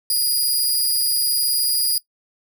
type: tone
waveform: 10% pulse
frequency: 4883 Hz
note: D#8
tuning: 33 cents flat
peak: -10 dBFS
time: 0.1-1.98 s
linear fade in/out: 2 ms
effects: noise-tail reverb RT60 0.1 s tail -18 dB re dry